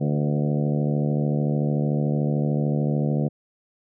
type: harmonic tone with a mistuned harmonic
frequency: 73.5 Hz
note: D2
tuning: 2 cents sharp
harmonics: 2 / 3 / 4 / 5 / 6 / 7 / 8 / 9 / 10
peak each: -22 / -26 / -31 / -34 / -36 / -33 / -37 / -39 / -42 dBFS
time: 0-3.29 s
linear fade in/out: 20 ms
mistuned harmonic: 7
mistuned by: -32 cents
effects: none